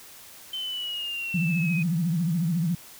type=exponential sweep; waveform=sine; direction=down; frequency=3087 to 2493 Hz; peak=-29 dBFS; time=0.53-1.83 s; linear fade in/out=5 ms
type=tone with vibrato; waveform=sine; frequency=168.3 Hz; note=E3; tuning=36 cents sharp; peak=-22 dBFS; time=1.34-2.75 s; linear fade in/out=5 ms; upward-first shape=triangle; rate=14 Hz; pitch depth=180 cents each way
effects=white hiss -47 dBFS RMS until 2.99 s